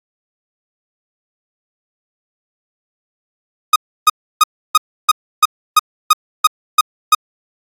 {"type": "tone bursts", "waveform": "45% pulse", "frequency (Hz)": 1244.5, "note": "D#6", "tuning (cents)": 0, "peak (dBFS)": -5, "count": 11, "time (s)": [3.73, 7.149], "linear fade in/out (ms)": 5, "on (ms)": 29, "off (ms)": 310, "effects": ["AAC 64 kbps"]}